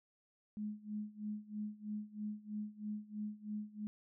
sine tone with tremolo, 210.8 Hz, G#3, 26 cents sharp, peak -37 dBFS, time 0.57-3.87 s, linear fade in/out 0 ms, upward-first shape sine, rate 3.1 Hz, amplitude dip 90%, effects none

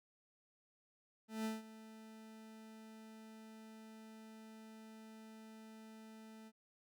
40% pulse tone with ADSR envelope, 220 Hz, A3, in tune, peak -36 dBFS, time 1.28-6.52 s, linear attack 170 ms, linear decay 170 ms, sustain -17 dB, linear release 49 ms, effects none

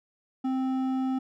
triangle tone with hard clipping, 261.6 Hz, C4, in tune, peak -27 dBFS, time 0.44-1.19 s, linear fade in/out 10 ms, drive 12 dB, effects none

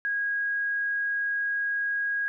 sine tone, 1643 Hz, G#6, 19 cents flat, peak -25 dBFS, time 0.05-2.28 s, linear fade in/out 0 ms, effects none

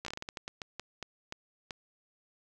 slowing click train, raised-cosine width 0.2 ms, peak -21 dBFS, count 15, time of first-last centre 0.05-1.708 s, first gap 14 ms, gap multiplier 1.29, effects none

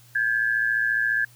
sine tone pair together, 1591 / 1705.5 Hz, G6 / G#6, +25 / +46 cents, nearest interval minor second, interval 121 cents, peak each -23 dBFS, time 0.15-1.25 s, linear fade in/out 5 ms, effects added 120 Hz sine -52 dBFS peak until 1.35 s + white hiss -55 dBFS RMS until 1.35 s

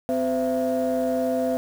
sine tone cluster, 256.1 / 513 / 671 Hz, C4 / C5 / E5, -37 / -34 / +31 cents, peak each -24 dBFS, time 0.09-1.57 s, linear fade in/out 0 ms, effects tanh soft clip ceiling -16 dBFS + 7-bit

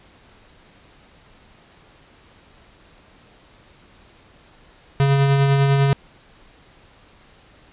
square tone with tremolo, 138.59 Hz, C#3, in tune, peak -13 dBFS, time 5-5.93 s, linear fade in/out 0 ms, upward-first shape triangle, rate 10 Hz, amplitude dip 35%, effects pink hiss -51 dBFS RMS until 7.72 s + resampled to 8000 Hz

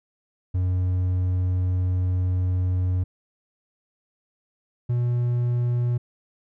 triangle tone pair in turn, 91.3 / 121.13 Hz, F#2 / B2, -23 / -33 cents, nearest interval perfect fourth, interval 490 cents, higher second, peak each -18 dBFS, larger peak neither, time 0.54-3.04 / 4.89-5.98 s, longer first, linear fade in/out 10 ms, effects none

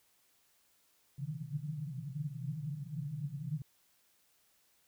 white band-pass noise, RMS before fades -40 dBFS, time 1.18-3.62 s, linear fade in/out 2 ms, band 130 to 160 Hz, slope 96 dB/octave, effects white hiss -71 dBFS RMS until 4.87 s

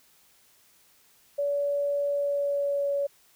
sine tone with pitch glide, 571 to 564.4 Hz, D5 to C#5, -49 to +31 cents, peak -24 dBFS, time 1.38-3.07 s, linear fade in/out 10 ms, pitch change -20 cents, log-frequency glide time 2.11-2.94 s, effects white hiss -61 dBFS RMS until 3.35 s

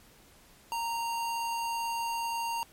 square tone, 927 Hz, A#5, 10 cents flat, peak -31 dBFS, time 0.72-2.63 s, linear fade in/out 0 ms, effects pink hiss -58 dBFS RMS until 2.72 s + MP3 64 kbps

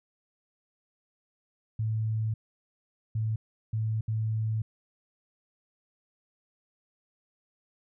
sine tone bursts at uneven times, 110 Hz, A2, in tune, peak -26 dBFS, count 4, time 1.79-2.34 / 3.15-3.36 / 3.73-4.01 / 4.08-4.62 s, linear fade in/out 5 ms, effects none

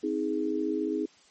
sine chord, Ab major, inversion first, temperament equal with one note detuned, 261.6 / 316.4 / 415.3 Hz, C4 / Eb4 / Ab4, 0 / +29 / 0 cents, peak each -33 / -29 / -31 dBFS, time 0.03-1.06 s, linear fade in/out 10 ms, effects white hiss -59 dBFS RMS until 1.3 s + MP3 32 kbps

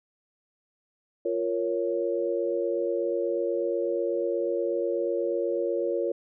sine chord, Bb minor, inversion second, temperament equal, 349.2 / 466.2 / 554.4 Hz, F4 / Bb4 / Db5, 0 / 0 / 0 cents, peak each -29 dBFS, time 1.25-6.12 s, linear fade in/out 5 ms, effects none

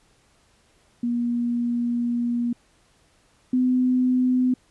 sine tone pair in turn, 238.8 / 253 Hz, A#3 / B3, +42 / +42 cents, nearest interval minor second, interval 100 cents, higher second, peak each -21 / -17 dBFS, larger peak second, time 1.03-2.53 / 3.53-4.54 s, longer first, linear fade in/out 5 ms, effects pink hiss -61 dBFS RMS until 4.7 s + resampled to 24000 Hz

